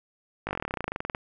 slowing click train, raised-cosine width 0.5 ms, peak -15 dBFS, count 22, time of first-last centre 0.47-1.149 s, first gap 19 ms, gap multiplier 1.05, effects none

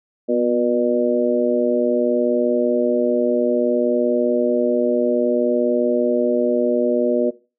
harmonic tone with a mistuned harmonic, 120.6 Hz, B2, 41 cents flat, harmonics 2 / 3 / 4 / 5, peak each -21 / -21 / -21 / -21 dBFS, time 0.28-7.31 s, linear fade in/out 20 ms, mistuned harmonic 2, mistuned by +36 cents, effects noise-tail reverb RT60 0.3 s tail -17 dB re dry

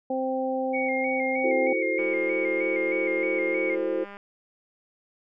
harmonic tone, 261.6 Hz, C4, in tune, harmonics 1 / 2 / 3, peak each -30 / -27 / -31 dBFS, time 0.1-1.73 s, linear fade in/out 5 ms
sine tone with vibrato, 2182 Hz, C#7, 28 cents flat, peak -28 dBFS, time 0.73-3.76 s, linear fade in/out 20 ms, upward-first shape square, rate 3.2 Hz, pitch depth 44 cents each way
sine chord, F# half-diminished seventh, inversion third, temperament equal, 329.6 / 370 / 440 / 523.3 Hz, E4 / F#4 / A4 / C5, 0 / 0 / 0 / 0 cents, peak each -30 / -30 / -32 / -28 dBFS, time 1.43-4.05 s, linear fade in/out 20 ms
click train, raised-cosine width 0.5 ms, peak -28 dBFS, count 439, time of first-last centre 1.99-4.169 s, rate 201 Hz
effects none

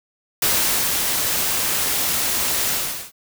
white noise with ADSR envelope, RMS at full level -18 dBFS, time 0.42-3.12 s, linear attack 4 ms, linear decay 490 ms, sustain -3 dB, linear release 410 ms, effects none

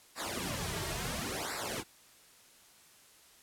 pink noise with flanger, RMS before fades -37 dBFS, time 0.15-1.84 s, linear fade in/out 50 ms, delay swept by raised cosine 0.31 to 4.01 ms, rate 0.72 Hz, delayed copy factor -0.95, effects white hiss -60 dBFS RMS until 3.42 s + low-pass 12000 Hz 12 dB/octave

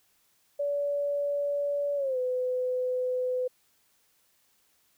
sine tone with pitch glide, 573 to 504.6 Hz, D5 to B4, -43 to +37 cents, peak -26 dBFS, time 0.59-3.48 s, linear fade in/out 10 ms, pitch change -220 cents, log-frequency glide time 1.96-2.18 s, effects white hiss -68 dBFS RMS until 4.97 s

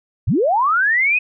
sine linear sweep, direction up, 67.1 to 2556 Hz, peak -13 dBFS, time 0.27-1.19 s, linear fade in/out 10 ms, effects none

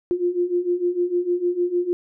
sine beating tone pair, 349.2 / 355.8 Hz, F4 / F4, 0 / +32 cents, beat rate 6.6 Hz, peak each -24 / -21 dBFS, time 0.11-1.93 s, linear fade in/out 0 ms, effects none

